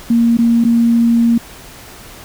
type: tone with dropouts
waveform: sine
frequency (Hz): 233.1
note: A#3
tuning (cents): 0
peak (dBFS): -8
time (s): 0.1-1.38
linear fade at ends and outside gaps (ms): 5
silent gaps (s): 0.371-0.387 / 0.641-0.649
effects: pink hiss -36 dBFS RMS until 2.24 s